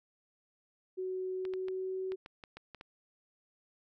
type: tone with pitch glide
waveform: sine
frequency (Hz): 372.6 to 376.9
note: F#4 to F#4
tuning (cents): +12 to +32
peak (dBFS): -34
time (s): 0.97-2.16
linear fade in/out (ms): 20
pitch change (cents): +20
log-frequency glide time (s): 1.35-2.01
type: clicks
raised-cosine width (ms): 0.3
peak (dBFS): -31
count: 9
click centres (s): 1.452 / 1.537 / 1.684 / 2.12 / 2.261 / 2.438 / 2.57 / 2.747 / 2.811
effects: none